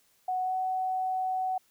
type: tone with pitch glide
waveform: sine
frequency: 740 to 748.6 Hz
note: F#5 to F#5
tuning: 0 to +20 cents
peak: -27 dBFS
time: 0.28-1.58 s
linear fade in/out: 5 ms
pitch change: +20 cents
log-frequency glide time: 0.42-0.54 s
effects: white hiss -67 dBFS RMS until 1.7 s